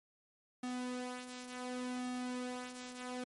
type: tone with flanger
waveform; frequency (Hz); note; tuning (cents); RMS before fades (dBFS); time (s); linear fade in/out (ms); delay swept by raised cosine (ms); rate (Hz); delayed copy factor
sawtooth; 250; B3; +21; -42; 0.63-3.24; 5; 2 to 4.1; 0.68; -0.55
effects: MP3 48 kbps